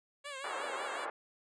10% pulse tone with vibrato, 554.4 Hz, C#5, in tune, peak -33 dBFS, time 0.24-1.06 s, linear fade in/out 20 ms, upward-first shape triangle, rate 5.5 Hz, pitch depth 110 cents each way
white band-pass noise, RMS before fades -40 dBFS, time 0.44-1.1 s, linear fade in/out 2 ms, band 400 to 1500 Hz, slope 24 dB/octave
effects resampled to 22050 Hz

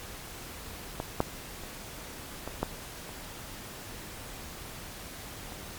clicks, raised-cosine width 1 ms, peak -17 / -10 / -28 / -20 / -13 / -28 / -28 dBFS, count 7, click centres 1.001 / 1.204 / 1.636 / 2.476 / 2.63 / 3.092 / 5.522 s, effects pink hiss -43 dBFS RMS until 5.78 s + MP3 96 kbps

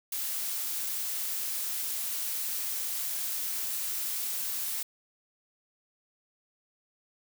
blue noise, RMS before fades -33 dBFS, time 0.12-4.83 s, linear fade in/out 5 ms, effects none

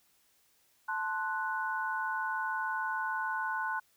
sine chord, F# diminished, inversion first, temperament equal, 880 / 1046.5 / 1480 Hz, A5 / C6 / F#6, 0 / 0 / 0 cents, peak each -36 / -37 / -34 dBFS, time 0.88-3.8 s, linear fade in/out 10 ms, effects white hiss -69 dBFS RMS until 3.96 s

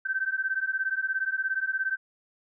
sine beating tone pair, 1540 / 1557 Hz, G6 / G6, -31 / -12 cents, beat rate 17 Hz, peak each -29 dBFS, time 0.05-1.97 s, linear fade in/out 10 ms, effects none

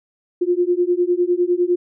sine beating tone pair, 349.2 / 359.1 Hz, F4 / F4, 0 / +48 cents, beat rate 9.9 Hz, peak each -18 dBFS, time 0.41-1.76 s, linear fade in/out 10 ms, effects none

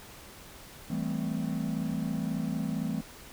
triangle chord, A minor seventh, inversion second, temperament equal with one note detuned, 164.81 / 196 / 220 / 258 Hz, E3 / G3 / A3 / C4, 0 / 0 / 0 / -24 cents, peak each -32 / -34 / -32 / -34 dBFS, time 0.9-3.01 s, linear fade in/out 5 ms, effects pink hiss -49 dBFS RMS until 3.32 s

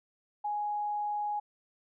sine tone, 832 Hz, G#5, 3 cents sharp, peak -30 dBFS, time 0.44-1.4 s, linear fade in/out 10 ms, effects none

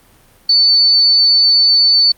sine tone, 4504 Hz, C#8, 27 cents sharp, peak -7 dBFS, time 0.49-2.12 s, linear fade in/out 5 ms, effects pink hiss -49 dBFS RMS until 2.17 s + Opus 32 kbps

